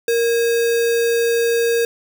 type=tone with sample-and-hold; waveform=sine; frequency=466.2 Hz; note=A#4; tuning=in tune; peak=-14 dBFS; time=0.08-1.85 s; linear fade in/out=2 ms; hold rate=2100 Hz; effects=none